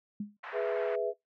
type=tone with exponential decay; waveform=sine; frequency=206.7 Hz; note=G#3; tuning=8 cents flat; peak=-30 dBFS; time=0.2-0.37 s; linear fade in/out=5 ms; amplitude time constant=36 ms
type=band-pass noise; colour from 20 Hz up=white; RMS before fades=-43 dBFS; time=0.43-0.96 s; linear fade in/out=10 ms; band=640 to 1900 Hz; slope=24 dB/octave
type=chord; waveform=sine; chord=E major; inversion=first; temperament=equal; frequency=415.3 / 493.9 / 659.3 Hz; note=G#4 / B4 / E5; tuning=0 / 0 / 0 cents; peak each=-33 dBFS; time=0.52-1.14 s; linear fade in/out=50 ms
effects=noise-tail reverb RT60 0.2 s tail -26 dB re dry